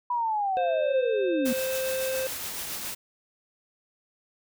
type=linear sweep; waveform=sine; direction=down; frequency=987.8 to 228.2 Hz; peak=-24 dBFS; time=0.1-1.53 s; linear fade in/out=5 ms
type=harmonic tone; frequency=523.3 Hz; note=C5; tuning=in tune; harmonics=1 / 3 / 5 / 7; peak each=-27 / -41 / -41 / -46 dBFS; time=0.57-2.27 s; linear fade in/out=0 ms
type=noise with tremolo; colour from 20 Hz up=white; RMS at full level=-33 dBFS; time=1.45-2.95 s; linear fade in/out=10 ms; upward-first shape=triangle; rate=7.2 Hz; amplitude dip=35%
effects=none